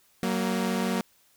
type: tone pair together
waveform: sawtooth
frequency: 187.69 / 233.1 Hz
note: F#3 / A#3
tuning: +25 / 0 cents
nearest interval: major third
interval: 375 cents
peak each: -24 dBFS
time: 0.23-1.01 s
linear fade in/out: 0 ms
effects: white hiss -63 dBFS RMS until 1.36 s